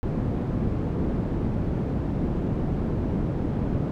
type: low-pass noise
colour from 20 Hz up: white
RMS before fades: -26 dBFS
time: 0.03-3.91 s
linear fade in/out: 0 ms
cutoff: 240 Hz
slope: 12 dB/octave
effects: none